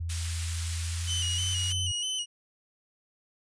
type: tone with pitch glide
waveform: sine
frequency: 83.8 to 91.38 Hz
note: E2 to F#2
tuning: +29 to -21 cents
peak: -30 dBFS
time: 0-1.92 s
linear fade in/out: 10 ms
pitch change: +150 cents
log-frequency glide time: 0.86-1.6 s
type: high-pass noise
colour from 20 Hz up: white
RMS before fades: -36 dBFS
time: 0.09-1.73 s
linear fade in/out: 10 ms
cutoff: 1600 Hz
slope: 12 dB/octave
type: tone with vibrato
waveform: sawtooth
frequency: 2966 Hz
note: F#7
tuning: 4 cents sharp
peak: -26 dBFS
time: 1.06-2.26 s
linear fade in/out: 50 ms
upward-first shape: square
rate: 3.1 Hz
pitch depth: 42 cents each way
effects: resampled to 22050 Hz